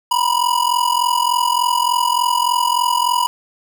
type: ring-modulated tone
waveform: square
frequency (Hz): 977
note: B5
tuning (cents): -19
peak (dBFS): -12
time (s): 0.11-3.27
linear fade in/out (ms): 0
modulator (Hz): 21.7
effects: none